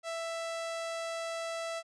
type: tone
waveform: sawtooth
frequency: 662 Hz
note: E5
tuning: 7 cents sharp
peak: -31 dBFS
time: 0.03-1.83 s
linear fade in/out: 50 ms
effects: resampled to 22050 Hz